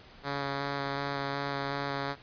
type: tone with vibrato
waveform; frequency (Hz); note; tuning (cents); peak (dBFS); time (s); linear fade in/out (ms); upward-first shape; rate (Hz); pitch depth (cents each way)
5% pulse; 140; C#3; +18; -20; 0.23-2.16; 50; square; 2.7; 10
effects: pink hiss -53 dBFS RMS until 2.22 s + resampled to 11025 Hz